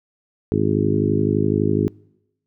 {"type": "harmonic tone with a mistuned harmonic", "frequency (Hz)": 51.91, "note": "G#1", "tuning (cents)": 0, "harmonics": [2, 3, 4, 5, 6, 7, 8], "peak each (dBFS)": [-24, -24, -24, -24, -24, -24, -24], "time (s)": [0.52, 1.88], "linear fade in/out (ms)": 0, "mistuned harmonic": 2, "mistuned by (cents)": -16, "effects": ["noise-tail reverb RT60 0.9 s tail -26 dB re dry"]}